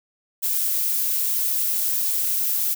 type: noise with amplitude modulation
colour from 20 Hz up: violet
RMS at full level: -21 dBFS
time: 0.42-2.75 s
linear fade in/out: 20 ms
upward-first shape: sine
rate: 179 Hz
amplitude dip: 35%
effects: none